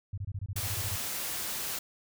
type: tone bursts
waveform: sine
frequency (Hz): 98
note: G2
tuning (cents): 0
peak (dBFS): -32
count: 12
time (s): 0.13-0.958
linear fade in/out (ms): 5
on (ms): 47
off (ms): 24
type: noise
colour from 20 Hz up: white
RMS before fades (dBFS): -35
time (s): 0.56-1.79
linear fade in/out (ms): 5
effects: none

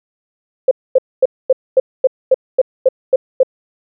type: tone bursts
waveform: sine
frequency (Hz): 522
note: C5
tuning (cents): -4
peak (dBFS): -5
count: 11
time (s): 0.68-3.432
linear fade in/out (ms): 5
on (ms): 32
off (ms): 240
effects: none

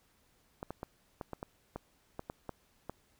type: clicks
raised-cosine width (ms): 1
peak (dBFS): -25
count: 11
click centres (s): 0.629 / 0.706 / 0.831 / 1.212 / 1.333 / 1.429 / 1.76 / 2.194 / 2.299 / 2.493 / 2.896
effects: pink hiss -70 dBFS RMS until 3.19 s

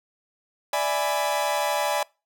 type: chord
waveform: 40% pulse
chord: E dominant seventh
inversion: third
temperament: equal with one note detuned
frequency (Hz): 587.3 / 659.3 / 830.6 / 992.3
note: D5 / E5 / G#5 / B5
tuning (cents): 0 / 0 / 0 / +8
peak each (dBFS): -26 / -30 / -26 / -29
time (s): 0.73-2.03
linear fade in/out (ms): 2
effects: noise-tail reverb RT60 0.3 s tail -25 dB re dry

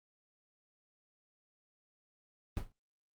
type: noise with exponential decay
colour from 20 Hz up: brown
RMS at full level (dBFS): -29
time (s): 2.57-2.72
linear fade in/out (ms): 0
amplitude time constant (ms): 32
effects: Opus 32 kbps

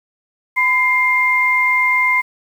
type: tone pair together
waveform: sine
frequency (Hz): 1004 / 2108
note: B5 / C7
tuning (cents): +28 / +12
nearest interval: octave + minor second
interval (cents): 1284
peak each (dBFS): -18 / -13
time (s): 0.56-2.22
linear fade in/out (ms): 20
effects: 7-bit

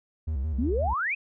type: tone with vibrato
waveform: triangle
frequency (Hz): 72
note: D2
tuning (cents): -34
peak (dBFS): -24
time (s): 0.27-0.94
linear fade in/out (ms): 10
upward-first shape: square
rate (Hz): 5.8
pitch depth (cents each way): 150
type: exponential sweep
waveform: sine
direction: up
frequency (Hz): 212.9 to 2617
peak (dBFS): -25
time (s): 0.58-1.15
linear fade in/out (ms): 10
effects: none

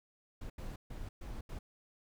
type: noise bursts at uneven times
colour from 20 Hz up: brown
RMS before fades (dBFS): -43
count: 5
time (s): 0.41-0.5 / 0.58-0.76 / 0.9-1.09 / 1.21-1.41 / 1.49-1.59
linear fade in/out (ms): 5
effects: none

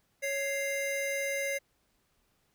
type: tone pair together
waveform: square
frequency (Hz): 554.4 / 2096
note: C#5 / C7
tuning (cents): 0 / +2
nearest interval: octave + major seventh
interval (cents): 2302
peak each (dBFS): -34 / -34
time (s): 0.22-1.59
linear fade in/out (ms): 20
effects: pink hiss -73 dBFS RMS until 2.54 s

